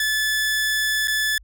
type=tone with dropouts; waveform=sawtooth; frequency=1732 Hz; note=A6; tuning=28 cents flat; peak=-16 dBFS; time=0-1.38 s; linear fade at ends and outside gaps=2 ms; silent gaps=1.074-1.08 s; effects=added 50 Hz sine -46 dBFS peak until 1.43 s